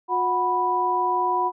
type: tone cluster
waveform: sine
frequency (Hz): 360.3 / 738 / 985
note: F#4 / F#5 / B5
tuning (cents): -46 / -5 / -5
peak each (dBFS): -28 / -26 / -21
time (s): 0.08-1.52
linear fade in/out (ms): 50
effects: none